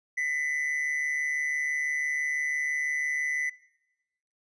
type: tone with amplitude modulation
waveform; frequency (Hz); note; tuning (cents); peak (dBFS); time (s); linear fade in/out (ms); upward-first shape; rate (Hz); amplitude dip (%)
triangle; 1998; B6; +20; -22; 0.17-3.5; 10; sine; 146; 55
effects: noise-tail reverb RT60 1.0 s tail -22 dB re dry + resampled to 22050 Hz